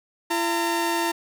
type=tone pair together; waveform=sawtooth; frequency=338.5 / 913 Hz; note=E4 / A#5; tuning=+46 / -36 cents; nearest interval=octave + perfect fourth; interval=1718 cents; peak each=-21 dBFS; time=0.3-1.12 s; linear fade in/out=10 ms; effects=none